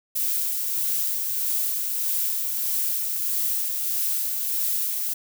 violet noise with tremolo, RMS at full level -24 dBFS, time 0.15-5.14 s, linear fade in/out 10 ms, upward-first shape sine, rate 1.6 Hz, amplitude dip 30%, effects none

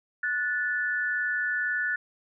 sine tone pair together, 1469.9 / 1748 Hz, F#6 / A6, -12 / -12 cents, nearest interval minor third, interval 300 cents, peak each -28 dBFS, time 0.23-1.96 s, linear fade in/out 5 ms, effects none

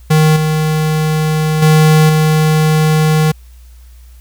square tone with level steps, 155.56 Hz, D#3, in tune, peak -7 / -12 / -6 / -9 dBFS, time 0.1-3.32 s, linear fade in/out 10 ms, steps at 0.36 / 1.62 / 2.09 s, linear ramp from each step 5 ms, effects added 60 Hz sine -35 dBFS peak until 4.2 s + white hiss -51 dBFS RMS until 4.2 s

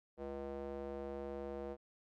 square tone with band-pass filter, 69.3 Hz, C#2, in tune, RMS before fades -44 dBFS, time 0.17-1.77 s, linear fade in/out 50 ms, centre 500 Hz, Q 2.2, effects none

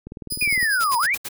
click train, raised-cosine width 3 ms, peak -22 dBFS, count 12, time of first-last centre 0.07-0.628 s, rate 19.7 Hz
15% pulse tone with tremolo, 4978 Hz, D#8, in tune, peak -16 dBFS, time 0.3-1.07 s, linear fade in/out 10 ms, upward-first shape triangle, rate 9.8 Hz, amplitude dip 75%
sine linear two-way sweep, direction down then up, 2489 to 904 to 2489 Hz, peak -18 dBFS, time 0.41-1.15 s, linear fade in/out 5 ms, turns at 0.98 s
white noise bursts, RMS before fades -30 dBFS, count 5, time 0.8-1.288 s, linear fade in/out 10 ms, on 44 ms, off 67 ms
effects none

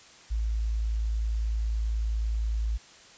sine tone, 55 Hz, A1, in tune, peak -25 dBFS, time 0.3-2.78 s, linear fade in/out 20 ms, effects white hiss -52 dBFS RMS until 3.17 s + resampled to 16000 Hz

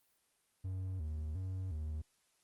triangle tone with vibrato, 85 Hz, F2, 46 cents flat, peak -35 dBFS, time 0.64-2.02 s, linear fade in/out 10 ms, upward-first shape square, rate 1.4 Hz, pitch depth 170 cents each way, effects white hiss -75 dBFS RMS until 2.43 s + Opus 32 kbps

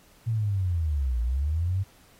sine linear two-way sweep, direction down then up, 116.54 to 56.7 to 99.2 Hz, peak -23 dBFS, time 0.26-1.84 s, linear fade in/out 20 ms, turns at 1.21 s, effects pink hiss -58 dBFS RMS until 2.19 s + AAC 48 kbps

